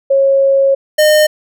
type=tone pair in turn; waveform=sine / square; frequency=546 / 610.2 Hz; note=C#5 / D#5; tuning=-26 / -34 cents; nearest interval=major second; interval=192 cents; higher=second; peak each=-7 dBFS; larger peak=neither; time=0.1-0.75 / 0.98-1.27 s; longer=first; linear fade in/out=10 ms; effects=none